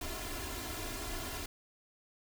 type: noise with comb filter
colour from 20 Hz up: pink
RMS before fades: -40 dBFS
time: 0.01-1.46 s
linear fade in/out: 5 ms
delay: 2.9 ms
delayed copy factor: +0.8
effects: none